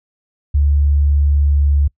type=tone with pitch glide; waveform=sine; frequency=72 to 71.59 Hz; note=D2 to D2; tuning=-34 to -44 cents; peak=-10 dBFS; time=0.54-1.88 s; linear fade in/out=10 ms; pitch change=-10 cents; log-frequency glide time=1.44-1.64 s; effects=noise-tail reverb RT60 0.1 s tail -25 dB re dry